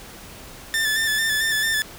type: tone with vibrato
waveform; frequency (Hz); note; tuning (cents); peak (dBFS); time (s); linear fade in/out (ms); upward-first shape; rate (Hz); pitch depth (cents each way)
sawtooth; 1764; A6; +4; -16; 0.74-1.82; 0; square; 4.5; 29
effects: pink hiss -41 dBFS RMS until 1.98 s